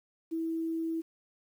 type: tone with quantisation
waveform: sine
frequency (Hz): 326.7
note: E4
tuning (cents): -15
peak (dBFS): -30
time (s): 0.31-1.02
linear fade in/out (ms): 20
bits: 10
effects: none